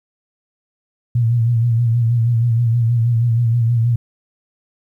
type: tone with vibrato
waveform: sine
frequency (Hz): 117.1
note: A#2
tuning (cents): +8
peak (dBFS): -12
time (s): 1.15-3.96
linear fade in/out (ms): 5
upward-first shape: sine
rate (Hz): 6.3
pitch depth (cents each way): 59
effects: 9-bit